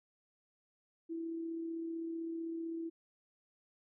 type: tone with amplitude modulation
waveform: sine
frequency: 330 Hz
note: E4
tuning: 2 cents sharp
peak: -36 dBFS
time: 1.09-2.9 s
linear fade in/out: 20 ms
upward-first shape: sine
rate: 35.7 Hz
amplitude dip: 30%
effects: none